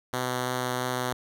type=tone with vibrato; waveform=5% pulse; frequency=125.9 Hz; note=B2; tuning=34 cents sharp; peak=-16 dBFS; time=0.13-1.13 s; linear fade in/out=5 ms; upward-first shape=triangle; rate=3 Hz; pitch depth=9 cents each way; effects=none